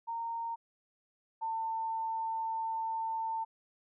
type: tone pair in turn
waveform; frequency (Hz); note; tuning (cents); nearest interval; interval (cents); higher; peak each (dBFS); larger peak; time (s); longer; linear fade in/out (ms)
sine; 922 / 897.3; A#5 / A5; -19 / +34; unison; 47; first; -34 / -32; second; 0.07-0.56 / 1.41-3.45; second; 20
effects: none